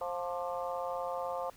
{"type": "harmonic tone with a mistuned harmonic", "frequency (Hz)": 176.4, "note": "F3", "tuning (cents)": 18, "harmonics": [3, 4, 5, 6, 7], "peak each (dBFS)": [-37, -39, -41, -43, -44], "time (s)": [0.01, 1.5], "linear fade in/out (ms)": 2, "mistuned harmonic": 7, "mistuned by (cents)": -65, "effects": ["pink hiss -59 dBFS RMS until 1.56 s"]}